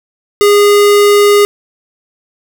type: tone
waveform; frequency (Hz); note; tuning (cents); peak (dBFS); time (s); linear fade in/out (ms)
square; 410; G#4; -22; -5; 0.41-1.45; 0
effects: none